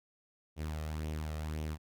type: tone with flanger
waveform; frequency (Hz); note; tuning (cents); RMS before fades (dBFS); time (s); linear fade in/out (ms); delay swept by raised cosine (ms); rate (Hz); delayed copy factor
sawtooth; 77.3; D#2; -11; -38; 0.56-1.78; 50; 0.32 to 1.62; 1.9; +0.5
effects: none